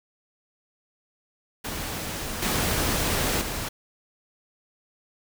pink noise with level steps, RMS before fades -32 / -25 / -31 dBFS, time 1.64-3.69 s, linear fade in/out 10 ms, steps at 2.42 / 3.41 s, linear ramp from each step 5 ms, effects none

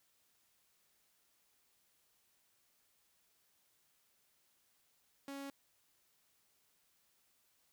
sawtooth tone, 277.2 Hz, C#4, in tune, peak -40 dBFS, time 5.28-5.5 s, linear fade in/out 2 ms, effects white hiss -75 dBFS RMS until 7.72 s

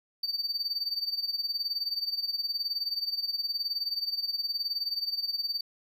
triangle tone with tremolo, 4603 Hz, D8, 36 cents flat, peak -25 dBFS, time 0.23-5.61 s, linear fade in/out 5 ms, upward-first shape sine, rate 19 Hz, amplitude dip 80%, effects none

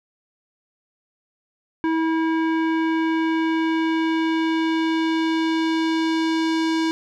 square tone with low-pass filter sweep, 323.4 Hz, E4, 33 cents flat, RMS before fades -21 dBFS, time 1.84-6.91 s, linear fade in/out 0 ms, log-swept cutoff 1700 to 5100 Hz, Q 1.2, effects none

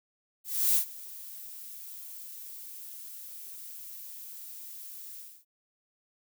violet noise with ADSR envelope, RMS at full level -23 dBFS, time 0.44-5.45 s, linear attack 310 ms, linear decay 99 ms, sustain -21 dB, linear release 280 ms, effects none

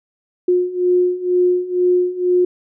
sine beating tone pair, 358.4 / 360.5 Hz, F4 / F#4, +45 / -45 cents, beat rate 2.1 Hz, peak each -18 / -15 dBFS, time 0.48-2.45 s, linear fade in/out 5 ms, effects none

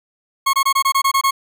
40% pulse tone bursts, 1091 Hz, C#6, 28 cents flat, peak -12 dBFS, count 9, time 0.46-1.31 s, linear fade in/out 10 ms, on 74 ms, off 23 ms, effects none

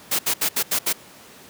white noise bursts at uneven times, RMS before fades -21 dBFS, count 6, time 0.11-0.19 / 0.26-0.34 / 0.41-0.49 / 0.56-0.63 / 0.71-0.79 / 0.86-0.93 s, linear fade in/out 10 ms, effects pink hiss -45 dBFS RMS until 1.49 s + high-pass 150 Hz 12 dB/octave

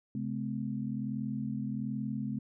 sine tone cluster, 134.9 / 214.2 / 255.5 Hz, C#3 / A3 / C4, -47 / -46 / -41 cents, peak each -38 / -35 / -38 dBFS, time 0.15-2.39 s, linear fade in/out 2 ms, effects none

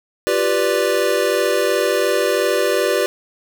square chord, G dominant seventh, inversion third, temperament equal, 349.2 / 392 / 493.9 / 587.3 Hz, F4 / G4 / B4 / D5, 0 / 0 / 0 / 0 cents, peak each -25 / -21 / -21 / -21 dBFS, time 0.27-3.06 s, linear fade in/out 0 ms, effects none

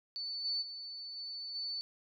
sine tone with level steps, 4493 Hz, C#8, 23 cents sharp, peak -37 / -32 / -42 / -40 / -36 dBFS, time 0.16-1.81 s, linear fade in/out 0 ms, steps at 0.44 / 0.61 / 1.16 / 1.54 s, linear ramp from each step 20 ms, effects none

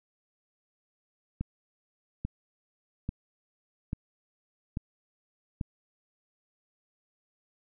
click train, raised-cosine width 5 ms, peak -19 dBFS, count 6, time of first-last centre 1.41-5.612 s, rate 1.19 Hz, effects none

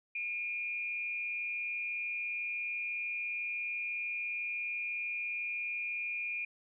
sine tone with frequency modulation, 2421 Hz, D#7, 48 cents flat, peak -34 dBFS, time 0.15-6.45 s, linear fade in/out 5 ms, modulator 188 Hz, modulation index 0.39, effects none

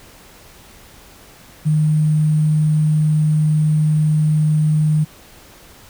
sine tone with sample-and-hold, 153.7 Hz, D#3, 21 cents flat, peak -12 dBFS, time 1.65-5.05 s, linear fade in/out 20 ms, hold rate 8820 Hz, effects pink hiss -44 dBFS RMS until 5.89 s

